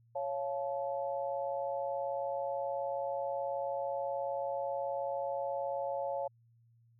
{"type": "chord", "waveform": "sine", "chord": "Db augmented", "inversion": "none", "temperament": "just", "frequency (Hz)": [554.4, 693, 866.2], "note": ["Db5", "F5", "A5"], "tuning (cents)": [0, -14, -27], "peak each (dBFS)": [-35, -39, -40], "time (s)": [0.15, 6.28], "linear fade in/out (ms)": 10, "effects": ["added 116 Hz sine -63 dBFS peak until 6.99 s"]}